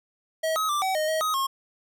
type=tone with pitch steps; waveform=square; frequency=640 / 1274 / 1178 / 760 / 619 / 634 / 1260 / 1080 Hz; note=D#5 / D#6 / D6 / F#5 / D#5 / D#5 / D#6 / C#6; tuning=+49 / +41 / +5 / +46 / -9 / +32 / +21 / -45 cents; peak=-24 dBFS; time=0.43-1.47 s; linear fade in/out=10 ms; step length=130 ms; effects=none